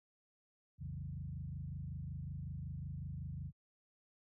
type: tone with frequency modulation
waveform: sine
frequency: 110 Hz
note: A2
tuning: in tune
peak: -40 dBFS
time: 0.78-3.52 s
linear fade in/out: 50 ms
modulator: 25.4 Hz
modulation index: 2.1
effects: high-pass 60 Hz 12 dB/octave